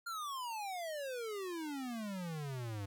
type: exponential sweep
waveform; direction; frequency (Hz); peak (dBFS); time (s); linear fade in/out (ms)
square; down; 1415 to 96.8; -40; 0.06-2.86; 10
effects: none